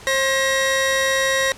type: tone pair together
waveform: sawtooth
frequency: 534 / 1897.9 Hz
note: C5 / A#6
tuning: +35 / +31 cents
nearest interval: octave + minor seventh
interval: 2196 cents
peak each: -16 dBFS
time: 0.07-1.52 s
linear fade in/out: 0 ms
effects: pink hiss -41 dBFS RMS until 1.57 s + low-pass 9000 Hz 12 dB/octave